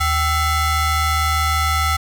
35% pulse ring-modulated tone, 698.5 Hz, F5, in tune, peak -11 dBFS, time 0-1.97 s, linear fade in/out 10 ms, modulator 621 Hz, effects none

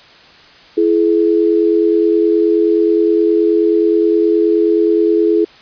sine tone pair together, 334.4 / 423.9 Hz, E4 / G#4, +25 / +35 cents, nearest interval major third, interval 410 cents, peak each -12 dBFS, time 0.77-5.45 s, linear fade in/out 10 ms, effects white hiss -42 dBFS RMS until 5.61 s + resampled to 11025 Hz

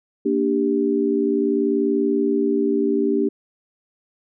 sine chord, G minor, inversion first, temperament equal with one note detuned, 233.1 / 293.7 / 393.6 Hz, Bb3 / D4 / G4, 0 / 0 / +7 cents, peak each -23 / -21 / -20 dBFS, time 0.25-3.29 s, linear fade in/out 10 ms, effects none

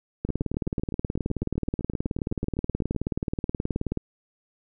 two click trains, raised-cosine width 3 ms, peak -21 / -13 dBFS, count 22 / 71, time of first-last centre 0.29-2.948 / 0.25-3.973 s, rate 7.9 / 18.8 Hz, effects none

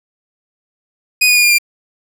sawtooth tone with pitch steps, 2489 / 2463 / 2438 / 2413 / 2388 Hz, D#7 / D#7 / D#7 / D7 / D7, 0 / -18 / -36 / +46 / +28 cents, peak -5 dBFS, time 1.21-1.585 s, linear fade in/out 10 ms, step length 75 ms, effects none

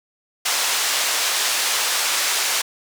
white band-pass noise, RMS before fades -21 dBFS, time 0.45-2.62 s, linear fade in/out 10 ms, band 660 to 7500 Hz, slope 12 dB/octave, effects none

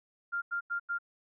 sine tone bursts, 1396.9 Hz, F6, in tune, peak -30 dBFS, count 4, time 0.32-0.987 s, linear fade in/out 20 ms, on 100 ms, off 89 ms, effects none

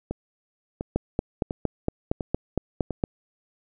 two click trains, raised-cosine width 2 ms, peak -9 / -15 dBFS, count 10 / 5, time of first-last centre 0.96-3.039 / 0.11-2.907 s, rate 4.33 / 1.43 Hz, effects none

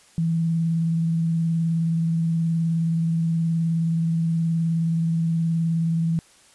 sine tone with vibrato, 164.81 Hz, E3, in tune, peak -19 dBFS, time 0.18-6.19 s, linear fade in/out 0 ms, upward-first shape triangle, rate 19 Hz, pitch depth 26 cents each way, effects white hiss -54 dBFS RMS until 6.54 s + resampled to 24000 Hz

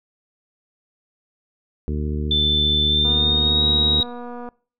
harmonic tone, 75 Hz, D2, 37 cents sharp, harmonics 1 / 2 / 3 / 4 / 5 / 6, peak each -23 / -29 / -29 / -34 / -33 / -37 dBFS, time 1.88-4.01 s, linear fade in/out 0 ms
sine tone with pitch glide, 3532 to 3807 Hz, A7 to A#7, +6 to +36 cents, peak -16 dBFS, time 2.31-4.03 s, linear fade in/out 2 ms, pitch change +130 cents, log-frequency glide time 2.87-3.64 s
click train, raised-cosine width 1 ms, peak -22 dBFS, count 349, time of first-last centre 3.05-4.488 s, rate 242 Hz
effects noise-tail reverb RT60 0.4 s tail -23 dB re dry

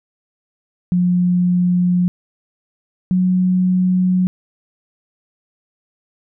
sine tone pair in turn, 178.5 / 183.31 Hz, F3 / F#3, +38 / -16 cents, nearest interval unison, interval 46 cents, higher second, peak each -12 dBFS, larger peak neither, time 0.92-2.08 / 3.11-4.27 s, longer neither, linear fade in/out 0 ms, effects none

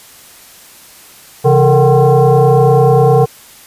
sine tone with frequency modulation, 164.81 Hz, E3, in tune, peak -5 dBFS, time 1.44-3.26 s, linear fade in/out 20 ms, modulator 299 Hz, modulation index 2, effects white hiss -39 dBFS RMS until 3.66 s + resampled to 32000 Hz

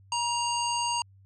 harmonic tone with a mistuned harmonic, 934 Hz, A#5, 3 cents sharp, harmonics 1 / 3 / 5 / 7 / 9, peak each -28 / -33 / -35 / -36 / -38 dBFS, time 0.12-1.02 s, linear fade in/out 2 ms, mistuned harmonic 1, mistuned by +32 cents, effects added 97 Hz sine -53 dBFS peak until 1.25 s

